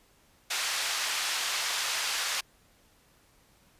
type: band-pass noise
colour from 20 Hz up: white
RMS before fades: -31 dBFS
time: 0.5-2.41 s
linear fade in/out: 10 ms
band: 910 to 5500 Hz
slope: 12 dB/octave
effects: pink hiss -63 dBFS RMS until 3.79 s + resampled to 32000 Hz